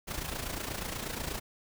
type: noise with amplitude modulation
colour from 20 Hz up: pink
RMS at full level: -34 dBFS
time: 0.07-1.4 s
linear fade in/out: 20 ms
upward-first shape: sine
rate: 28.3 Hz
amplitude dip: 65%
effects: none